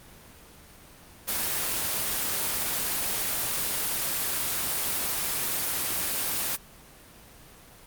white noise, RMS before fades -28 dBFS, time 1.27-6.57 s, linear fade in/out 20 ms, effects pink hiss -50 dBFS RMS until 7.86 s + Opus 24 kbps

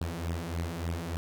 sawtooth beating tone pair, 82.41 / 85.81 Hz, E2 / F2, 0 / -30 cents, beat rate 3.4 Hz, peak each -31 dBFS, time 0.01-1.17 s, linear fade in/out 0 ms, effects none

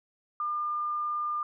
sine tone, 1203 Hz, D6, 41 cents sharp, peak -28 dBFS, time 0.4-1.43 s, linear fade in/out 2 ms, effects none

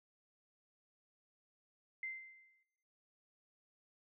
sine tone with exponential decay, 2080 Hz, C7, 11 cents flat, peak -38 dBFS, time 2.03-2.63 s, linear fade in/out 2 ms, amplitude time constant 130 ms, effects noise-tail reverb RT60 1.0 s tail -21 dB re dry

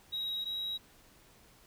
sine tone pair in turn, 3821 / 3839 Hz, A#7 / B7, +42 / -50 cents, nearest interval unison, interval 8 cents, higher second, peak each -31 / -32 dBFS, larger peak first, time 0.12-0.45 / 0.45-0.78 s, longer neither, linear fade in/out 20 ms, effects tanh soft clip ceiling -32 dBFS + pink hiss -61 dBFS RMS until 1.66 s

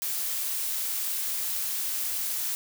blue noise, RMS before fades -30 dBFS, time 0.02-2.55 s, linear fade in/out 0 ms, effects none

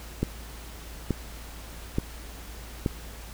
click train, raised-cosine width 3 ms, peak -11 dBFS, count 4, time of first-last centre 0.23-2.862 s, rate 1.14 Hz, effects added 56 Hz sine -41 dBFS peak until 3.33 s + pink hiss -45 dBFS RMS until 3.33 s

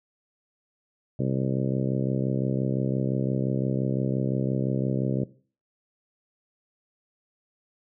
harmonic tone, 65.8 Hz, C2, 10 cents sharp, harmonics 2 / 3 / 4 / 5 / 6 / 7 / 8 / 9, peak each -26 / -30 / -32 / -34 / -36 / -37 / -38 / -39 dBFS, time 1.19-5.24 s, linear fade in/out 5 ms, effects noise-tail reverb RT60 0.4 s tail -18 dB re dry

